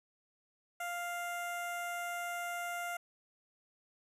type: tone with notch filter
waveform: 15% pulse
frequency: 698.5 Hz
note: F5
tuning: in tune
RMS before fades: -39 dBFS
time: 0.8-2.97 s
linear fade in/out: 5 ms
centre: 4200 Hz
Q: 0.68
effects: resampled to 32000 Hz